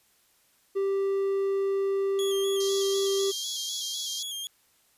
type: tone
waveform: triangle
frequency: 392 Hz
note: G4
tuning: in tune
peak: -22 dBFS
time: 0.75-3.32 s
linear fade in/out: 20 ms
type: tone with vibrato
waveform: sawtooth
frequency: 3279 Hz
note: G#7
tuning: 23 cents flat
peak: -30 dBFS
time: 2.19-4.47 s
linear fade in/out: 0 ms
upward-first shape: square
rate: 4 Hz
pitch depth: 40 cents each way
type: band-pass noise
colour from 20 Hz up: pink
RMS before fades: -37 dBFS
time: 2.6-4.23 s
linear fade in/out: 5 ms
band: 3900 to 7300 Hz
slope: 96 dB/octave
effects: white hiss -65 dBFS RMS until 4.97 s + resampled to 32000 Hz